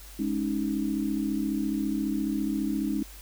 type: chord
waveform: sine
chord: Ab suspended fourth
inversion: none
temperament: just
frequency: 207.7 / 276.9 / 311.5 Hz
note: Ab3 / Db4 / Eb4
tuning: 0 / -2 / +2 cents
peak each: -30 dBFS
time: 0.19-3.03 s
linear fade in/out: 5 ms
effects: added 50 Hz sine -45 dBFS peak until 3.21 s + white hiss -49 dBFS RMS until 3.21 s